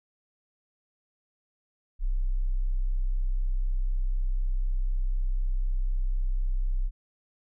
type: tone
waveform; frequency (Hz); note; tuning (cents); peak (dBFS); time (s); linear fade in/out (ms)
sine; 32; C1; -38; -23; 1.99-6.91; 50
effects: none